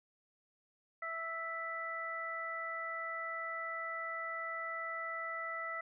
harmonic tone, 659.3 Hz, E5, in tune, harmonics 1 / 2 / 3, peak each -46 / -41 / -41 dBFS, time 1.02-5.81 s, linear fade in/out 5 ms, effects none

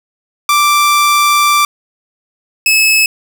sawtooth tone pair in turn, 1174.7 / 2592 Hz, D6 / E7, 0 / -30 cents, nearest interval octave + major second, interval 1370 cents, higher second, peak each -4 dBFS, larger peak neither, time 0.49-1.65 / 2.66-3.06 s, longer first, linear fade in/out 2 ms, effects none

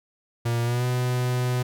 45% pulse tone with pitch glide, 117.9 to 124.91 Hz, A#2 to B2, +20 to +20 cents, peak -22 dBFS, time 0.45-1.63 s, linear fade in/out 10 ms, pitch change +100 cents, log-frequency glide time 0.63-0.85 s, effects none

